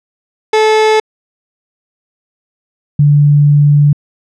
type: tone pair in turn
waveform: 30% pulse / sine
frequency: 434.1 / 145.87 Hz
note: A4 / D3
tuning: -23 / -11 cents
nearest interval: octave + perfect fifth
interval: 1888 cents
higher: first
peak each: -4 dBFS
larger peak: neither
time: 0.53-1 / 2.99-3.93 s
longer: second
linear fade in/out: 5 ms
effects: low-pass 5000 Hz 12 dB/octave